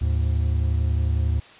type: tone pair together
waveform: triangle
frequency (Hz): 75 / 106.07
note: D2 / G#2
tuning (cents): +37 / +37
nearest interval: tritone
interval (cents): 600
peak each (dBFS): -18 / -23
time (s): 0.01-1.4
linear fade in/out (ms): 10
effects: white hiss -47 dBFS RMS until 1.59 s + resampled to 8000 Hz